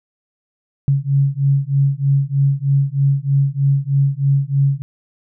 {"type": "beating tone pair", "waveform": "sine", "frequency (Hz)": [137.2, 140.4], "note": ["C#3", "C#3"], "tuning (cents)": [-17, 22], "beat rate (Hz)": 3.2, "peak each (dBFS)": -16, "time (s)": [0.88, 4.82], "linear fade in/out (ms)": 0, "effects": []}